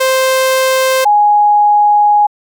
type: tone pair in turn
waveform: sawtooth / sine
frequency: 523.3 / 830.7 Hz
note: C5 / G#5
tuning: 0 / 0 cents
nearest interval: minor sixth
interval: 800 cents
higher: second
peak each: -5 dBFS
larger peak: neither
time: 0-1.05 / 1.05-2.27 s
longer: second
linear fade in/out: 10 ms
effects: MP3 96 kbps